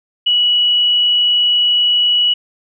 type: tone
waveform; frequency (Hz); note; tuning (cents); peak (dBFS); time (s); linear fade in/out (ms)
sine; 2933; F#7; -16; -10; 0.26-2.34; 10
effects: none